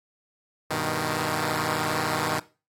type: chord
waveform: 5% pulse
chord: G augmented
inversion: none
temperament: equal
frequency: 98 / 123.47 / 155.56 Hz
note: G2 / B2 / D#3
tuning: 0 / 0 / 0 cents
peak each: -22 / -20 / -16 dBFS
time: 0.7-2.4 s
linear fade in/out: 10 ms
effects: noise-tail reverb RT60 0.3 s tail -17 dB re dry + AAC 48 kbps